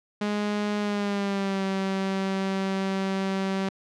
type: tone with pitch glide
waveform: sawtooth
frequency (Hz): 207.7 to 192.67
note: G#3 to G3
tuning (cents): 0 to -30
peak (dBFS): -21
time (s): 0.21-3.69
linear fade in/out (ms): 5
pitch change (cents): -130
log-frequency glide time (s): 0.79-1.64
effects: low-pass 5000 Hz 12 dB/octave